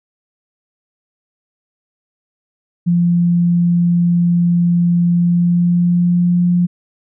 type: tone with pitch glide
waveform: sine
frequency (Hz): 173.2 to 176.13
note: F3 to F3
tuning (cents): -14 to +15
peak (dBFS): -10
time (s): 2.86-6.67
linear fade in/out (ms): 20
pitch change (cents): +29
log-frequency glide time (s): 5.1-6.48
effects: none